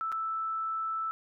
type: tone with dropouts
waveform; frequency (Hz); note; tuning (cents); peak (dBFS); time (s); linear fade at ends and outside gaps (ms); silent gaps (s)
sine; 1318.5; E6; 0; -30; 0.01-1.11; 0; 0.118-0.124
effects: none